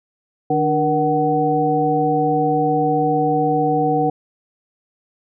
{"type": "tone cluster", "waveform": "sine", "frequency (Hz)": [153.1, 295.5, 473.4, 751], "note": ["D#3", "D4", "A#4", "F#5"], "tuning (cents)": [-28, 11, 27, 26], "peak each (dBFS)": [-24, -21, -20, -18], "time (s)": [0.5, 4.1], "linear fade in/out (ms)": 5, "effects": []}